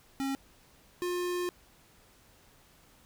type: tone pair in turn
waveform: square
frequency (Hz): 271.6 / 355.7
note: C#4 / F4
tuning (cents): -35 / +32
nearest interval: perfect fourth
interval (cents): 467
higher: second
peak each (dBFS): -31 / -31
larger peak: neither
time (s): 0.2-0.35 / 1.02-1.49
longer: second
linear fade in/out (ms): 0
effects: pink hiss -61 dBFS RMS until 3.05 s